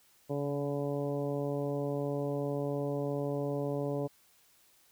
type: harmonic tone with a mistuned harmonic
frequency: 142.8 Hz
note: D3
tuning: 48 cents flat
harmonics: 1 / 2 / 3 / 4 / 5 / 6 / 7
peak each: -36 / -37 / -36 / -37 / -46 / -50 / -50 dBFS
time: 0.29-4.08 s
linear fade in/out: 20 ms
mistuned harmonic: 1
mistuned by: -21 cents
effects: white hiss -65 dBFS RMS until 4.91 s